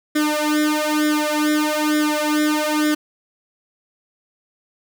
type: tone with flanger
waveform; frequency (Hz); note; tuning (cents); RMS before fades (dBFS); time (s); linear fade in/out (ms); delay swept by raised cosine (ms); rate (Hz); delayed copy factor
sawtooth; 302.4; D#4; -49; -19; 0.15-2.95; 10; 0.56 to 2.76; 1.1; +0.95
effects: none